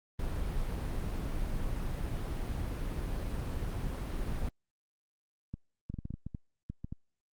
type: noise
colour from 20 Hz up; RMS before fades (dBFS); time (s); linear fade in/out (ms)
brown; -34; 0.19-4.49; 5
type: clicks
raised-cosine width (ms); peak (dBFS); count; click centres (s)
5; -26; 12; 5.54 / 5.9 / 5.941 / 5.988 / 6.054 / 6.106 / 6.14 / 6.266 / 6.348 / 6.7 / 6.845 / 6.925
effects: Opus 32 kbps